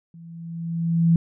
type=tone with level ramp; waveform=sine; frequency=166.9 Hz; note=E3; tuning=22 cents sharp; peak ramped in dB=-41 to -12 dBFS; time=0.14-1.16 s; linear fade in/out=2 ms; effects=none